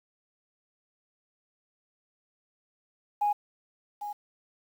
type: tone with echo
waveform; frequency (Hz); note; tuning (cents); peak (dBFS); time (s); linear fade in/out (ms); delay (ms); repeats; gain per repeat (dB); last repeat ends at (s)
sine; 827; G#5; -8; -22; 3.21-3.33; 10; 800; 1; -11; 4.13
effects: tanh soft clip ceiling -18 dBFS + 9-bit